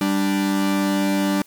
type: tone pair together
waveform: 45% pulse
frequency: 196.02 / 293.7 Hz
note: G3 / D4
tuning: 0 / 0 cents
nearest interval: perfect fifth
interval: 700 cents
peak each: -21 dBFS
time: 0.01-1.42 s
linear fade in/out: 2 ms
effects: white hiss -53 dBFS RMS until 1.46 s